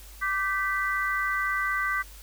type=chord; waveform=sine; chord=G major; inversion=second; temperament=equal with one note detuned; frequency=1174.7 / 1541 / 1975.5 Hz; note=D6 / G6 / B6; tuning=0 / -30 / 0 cents; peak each=-29 dBFS; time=0.21-2.03 s; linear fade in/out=20 ms; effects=added 50 Hz sine -45 dBFS peak until 2.22 s + white hiss -50 dBFS RMS until 2.22 s